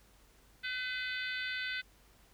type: harmonic tone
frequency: 506 Hz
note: B4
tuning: 42 cents sharp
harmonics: 3 / 4 / 5 / 6 / 7 / 8 / 9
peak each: -38 / -41 / -44 / -48 / -44 / -49 / -50 dBFS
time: 0.63-1.82 s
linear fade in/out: 20 ms
effects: added 50 Hz sine -65 dBFS peak until 2.33 s + pink hiss -65 dBFS RMS until 2.33 s